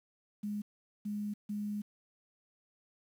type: tone bursts at uneven times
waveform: sine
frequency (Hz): 207.5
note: G#3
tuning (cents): -1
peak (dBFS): -34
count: 3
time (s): 0.43-0.62 / 1.05-1.34 / 1.49-1.82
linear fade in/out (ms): 10
effects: 10-bit